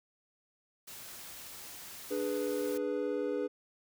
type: noise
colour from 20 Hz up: white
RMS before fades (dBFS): -47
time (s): 0.87-2.78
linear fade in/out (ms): 10
type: chord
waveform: triangle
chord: G# diminished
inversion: second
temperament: equal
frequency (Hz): 293.7 / 415.3 / 493.9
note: D4 / G#4 / B4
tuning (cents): 0 / 0 / 0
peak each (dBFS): -35 / -33 / -33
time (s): 2.1-3.48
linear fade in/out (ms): 20
effects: none